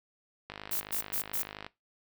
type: click train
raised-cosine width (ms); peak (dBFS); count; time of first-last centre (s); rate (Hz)
0.3; -24; 61; 0.5-1.665; 51.5
type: noise bursts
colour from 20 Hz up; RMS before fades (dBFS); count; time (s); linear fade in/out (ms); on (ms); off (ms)
violet; -32; 4; 0.71-1.428; 10; 97; 110
effects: noise-tail reverb RT60 0.2 s tail -19 dB re dry